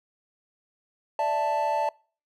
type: chord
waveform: triangle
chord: D suspended second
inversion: none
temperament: just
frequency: 587.3 / 660.7 / 881 Hz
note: D5 / E5 / A5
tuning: 0 / +4 / +2 cents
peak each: -27 / -28 / -23 dBFS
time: 1.19-1.89 s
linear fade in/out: 2 ms
effects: noise-tail reverb RT60 0.4 s tail -25 dB re dry